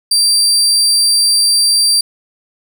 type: tone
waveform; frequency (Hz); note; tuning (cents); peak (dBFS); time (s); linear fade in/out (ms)
30% pulse; 4699; D8; 0; -6; 0.11-2.01; 5
effects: none